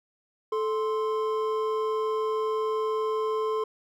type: tone pair together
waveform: triangle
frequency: 436.3 / 1046.5 Hz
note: A4 / C6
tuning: -15 / 0 cents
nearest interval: octave + minor third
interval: 1515 cents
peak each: -24 / -29 dBFS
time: 0.52-3.64 s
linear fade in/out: 5 ms
effects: none